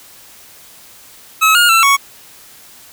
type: tone with pitch steps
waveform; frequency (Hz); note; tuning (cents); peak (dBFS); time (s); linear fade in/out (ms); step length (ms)
25% pulse; 1287 / 1423 / 1340 / 1113; E6 / F6 / E6 / C#6; -42 / +32 / +28 / +7; -4; 1.41-1.97; 20; 140
effects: white hiss -41 dBFS RMS until 2.92 s